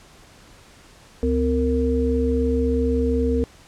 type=tone cluster; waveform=sine; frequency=70.3 / 253.9 / 461.5 Hz; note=C#2 / B3 / A#4; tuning=+25 / +48 / -17 cents; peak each=-22 dBFS; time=1.23-3.44 s; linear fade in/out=0 ms; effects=pink hiss -49 dBFS RMS until 3.67 s + low-pass 9000 Hz 12 dB/octave